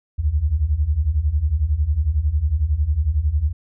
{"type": "beating tone pair", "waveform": "sine", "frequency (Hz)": [68.3, 79.3], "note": ["C#2", "D#2"], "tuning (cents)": [-25, 33], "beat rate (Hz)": 11, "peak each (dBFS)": [-21, -18], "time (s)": [0.18, 3.53], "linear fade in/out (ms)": 20, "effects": []}